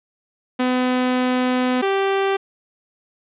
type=tone pair in turn; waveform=sawtooth; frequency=252.5 / 390.8 Hz; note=B3 / G4; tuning=+39 / -5 cents; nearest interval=minor sixth; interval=756 cents; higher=second; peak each=-13 dBFS; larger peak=neither; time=0.59-1.82 / 1.82-2.37 s; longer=first; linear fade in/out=10 ms; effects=resampled to 8000 Hz + 9-bit